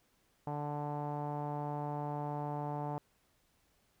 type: tone with low-pass filter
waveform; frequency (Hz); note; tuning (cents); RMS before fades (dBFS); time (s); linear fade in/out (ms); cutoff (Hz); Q
sawtooth; 146.9; D3; +1; -38; 0.47-2.98; 0; 840; 4.9
effects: pink hiss -73 dBFS RMS until 4 s